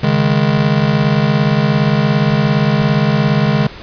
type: chord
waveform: square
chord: C# suspended second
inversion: none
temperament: just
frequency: 138.59 / 155.92 / 207.9 Hz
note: C#3 / D#3 / G#3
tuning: 0 / +4 / +2 cents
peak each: -16 dBFS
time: 0.03-3.67 s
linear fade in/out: 5 ms
effects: pink hiss -33 dBFS RMS until 3.82 s + resampled to 11025 Hz